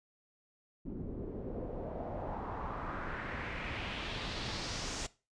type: noise with low-pass filter sweep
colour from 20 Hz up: pink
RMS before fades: -40 dBFS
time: 0.85-5.07 s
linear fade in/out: 10 ms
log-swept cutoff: 280 to 6900 Hz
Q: 2.3
effects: noise-tail reverb RT60 0.3 s tail -19 dB re dry + resampled to 22050 Hz